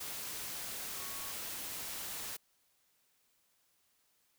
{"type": "tone in noise", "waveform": "sine", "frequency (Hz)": 1108.7, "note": "C#6", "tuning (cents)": 0, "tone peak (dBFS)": -52, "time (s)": [0.96, 1.32], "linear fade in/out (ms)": 10, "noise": "white", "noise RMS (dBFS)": -42, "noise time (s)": [0, 2.37], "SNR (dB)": -13, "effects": ["white hiss -74 dBFS RMS until 4.38 s"]}